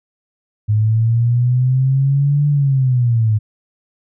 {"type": "linear two-way sweep", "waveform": "sine", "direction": "up then down", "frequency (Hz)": [105.2, 146.83, 105.2], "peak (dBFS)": -11, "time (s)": [0.68, 3.39], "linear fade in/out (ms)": 20, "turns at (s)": 2.48, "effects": []}